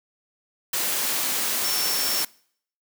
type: tone in noise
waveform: sine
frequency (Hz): 5430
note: F8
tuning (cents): -50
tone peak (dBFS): -27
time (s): 1.64-2.23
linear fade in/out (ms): 5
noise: white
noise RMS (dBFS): -25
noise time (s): 0.73-2.25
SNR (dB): -5
effects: noise-tail reverb RT60 0.6 s tail -24 dB re dry + high-pass 200 Hz 12 dB/octave